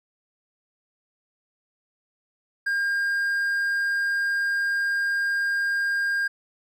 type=tone; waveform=triangle; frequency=1609 Hz; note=G6; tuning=45 cents sharp; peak=-20 dBFS; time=2.66-6.28 s; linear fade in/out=10 ms; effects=none